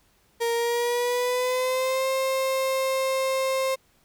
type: tone with pitch glide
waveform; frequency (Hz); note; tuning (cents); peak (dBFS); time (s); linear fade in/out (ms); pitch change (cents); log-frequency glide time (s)
35% pulse; 466.2 to 529.4; A#4 to C5; 0 to +20; -21; 0.4-3.76; 20; +220; 0.54-2.07
effects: pink hiss -63 dBFS RMS until 4.04 s